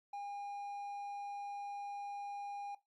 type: tone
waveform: triangle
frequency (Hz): 810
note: G#5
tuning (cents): -43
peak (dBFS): -39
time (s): 0.13-2.75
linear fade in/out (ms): 5
effects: noise-tail reverb RT60 0.2 s tail -18 dB re dry + Opus 48 kbps